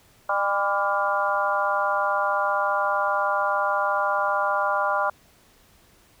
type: harmonic tone with a mistuned harmonic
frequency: 200.8 Hz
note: G3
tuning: 42 cents sharp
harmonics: 3 / 4 / 5 / 6 / 7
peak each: -27 / -27 / -27 / -27 / -27 dBFS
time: 0.29-5.1 s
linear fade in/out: 5 ms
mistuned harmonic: 6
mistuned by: -50 cents
effects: pink hiss -57 dBFS RMS until 6.2 s